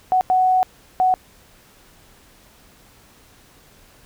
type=tone bursts at uneven times; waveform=sine; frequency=743 Hz; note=F#5; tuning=7 cents sharp; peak=-13 dBFS; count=3; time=0.12-0.21 / 0.3-0.63 / 1-1.14 s; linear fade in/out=0 ms; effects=pink hiss -51 dBFS RMS until 4.05 s